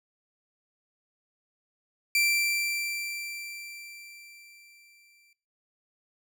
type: tone with exponential decay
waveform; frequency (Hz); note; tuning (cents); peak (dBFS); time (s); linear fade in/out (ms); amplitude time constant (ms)
sawtooth; 2349; D7; 0; -18; 2.15-5.33; 2; 690
effects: noise-tail reverb RT60 0.5 s tail -21 dB re dry